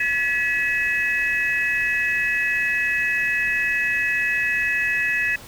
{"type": "tone cluster", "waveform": "sine", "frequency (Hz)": [1700, 1947, 2568], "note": ["G#6", "B6", "E7"], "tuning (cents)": [40, -25, -46], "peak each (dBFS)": -23, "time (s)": [0, 5.36], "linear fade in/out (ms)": 5, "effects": ["tanh soft clip ceiling -10 dBFS", "pink hiss -42 dBFS RMS until 5.47 s"]}